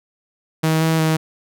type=tone with pitch steps; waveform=sawtooth; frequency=159.1 / 161.3 / 158.7 Hz; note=D#3 / E3 / D#3; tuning=+39 / -37 / +35 cents; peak=-11 dBFS; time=0.63-1.17 s; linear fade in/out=10 ms; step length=180 ms; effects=none